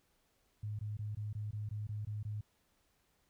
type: tone bursts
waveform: sine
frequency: 105.5 Hz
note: G#2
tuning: 28 cents sharp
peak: -37 dBFS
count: 10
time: 0.63-2.41 s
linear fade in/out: 5 ms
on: 160 ms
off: 20 ms
effects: pink hiss -75 dBFS RMS until 3.29 s

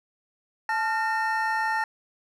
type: tone cluster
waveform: triangle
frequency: 877 / 1388 / 1822 Hz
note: A5 / F6 / A#6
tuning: -6 / -11 / -40 cents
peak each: -24 / -31 / -26 dBFS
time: 0.69-1.84 s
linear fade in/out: 2 ms
effects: none

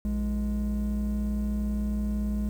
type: tone pair together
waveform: triangle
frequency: 58.42 / 208.2 Hz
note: A#1 / G#3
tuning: +4 / +5 cents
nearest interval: octave + minor seventh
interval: 2201 cents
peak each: -25 dBFS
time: 0.05-2.49 s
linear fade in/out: 0 ms
effects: tanh soft clip ceiling -21 dBFS + 9-bit

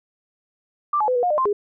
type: tone with pitch steps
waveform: sine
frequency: 1179 / 851 / 505 / 487.6 / 715 / 603 / 1046 / 411.1 Hz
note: D6 / G#5 / B4 / B4 / F5 / D5 / C6 / G#4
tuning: +6 / +42 / +39 / -22 / +41 / +46 / -1 / -18 cents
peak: -17 dBFS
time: 0.93-1.53 s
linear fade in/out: 5 ms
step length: 75 ms
effects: none

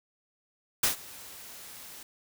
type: noise with ADSR envelope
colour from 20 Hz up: white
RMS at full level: -23 dBFS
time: 0.83-2.03 s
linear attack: 5 ms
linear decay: 120 ms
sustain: -23 dB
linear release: 4 ms
effects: none

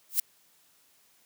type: noise with exponential growth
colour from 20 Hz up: violet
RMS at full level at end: -19 dBFS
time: 0.09-0.2 s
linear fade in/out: 5 ms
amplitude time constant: 23 ms
effects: white hiss -64 dBFS RMS until 1.25 s + high-pass 100 Hz 12 dB/octave

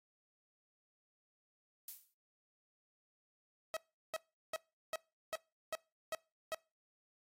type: noise with exponential decay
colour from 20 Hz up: violet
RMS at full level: -42 dBFS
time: 1.88-2.14 s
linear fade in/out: 2 ms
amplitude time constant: 55 ms
type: tone bursts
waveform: sawtooth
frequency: 641 Hz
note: E5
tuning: 49 cents flat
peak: -33 dBFS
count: 8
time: 3.74-6.546 s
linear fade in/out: 0 ms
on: 27 ms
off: 370 ms
effects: noise-tail reverb RT60 0.3 s tail -24 dB re dry + AAC 48 kbps

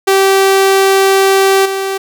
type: tone with level steps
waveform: sawtooth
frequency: 387.8 Hz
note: G4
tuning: 19 cents flat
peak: -3 / -11 dBFS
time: 0.07-1.98 s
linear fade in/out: 10 ms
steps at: 1.65 s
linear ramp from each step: 10 ms
effects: none

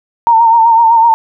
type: tone with vibrato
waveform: sine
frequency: 916 Hz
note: A#5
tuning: 31 cents flat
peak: -4 dBFS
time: 0.27-1.14 s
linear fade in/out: 0 ms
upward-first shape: sine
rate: 7.9 Hz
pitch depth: 48 cents each way
effects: none

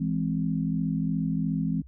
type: chord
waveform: sine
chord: E augmented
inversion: none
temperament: equal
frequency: 164.81 / 207.7 / 261.6 Hz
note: E3 / G#3 / B#3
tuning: 0 / 0 / 0 cents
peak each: -27 / -30 / -30 dBFS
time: 0-1.82 s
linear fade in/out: 10 ms
effects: added 66 Hz sine -45 dBFS peak until 1.87 s

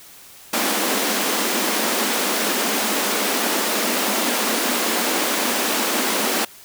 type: high-pass noise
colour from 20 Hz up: pink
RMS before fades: -21 dBFS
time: 0.53-6.45 s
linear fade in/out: 5 ms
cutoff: 200 Hz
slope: 96 dB/octave
effects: white hiss -44 dBFS RMS until 6.64 s

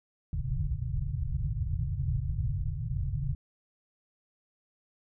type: low-pass noise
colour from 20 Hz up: white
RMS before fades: -31 dBFS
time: 0.33-3.35 s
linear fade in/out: 2 ms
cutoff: 150 Hz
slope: 96 dB/octave
effects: none

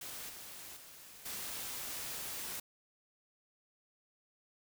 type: noise with level steps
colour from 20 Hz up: white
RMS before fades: -45 / -49 / -54 / -42 dBFS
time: 0.01-2.6 s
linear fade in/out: 5 ms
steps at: 0.29 / 0.76 / 1.25 s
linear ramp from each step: 10 ms
effects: none

